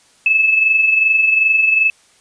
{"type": "tone with amplitude modulation", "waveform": "sine", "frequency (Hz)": 2609, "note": "E7", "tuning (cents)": -18, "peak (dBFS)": -8, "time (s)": [0.26, 1.9], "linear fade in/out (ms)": 2, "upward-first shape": "sine", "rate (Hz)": 22.6, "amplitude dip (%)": 50, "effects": ["white hiss -52 dBFS RMS until 2.2 s", "resampled to 22050 Hz"]}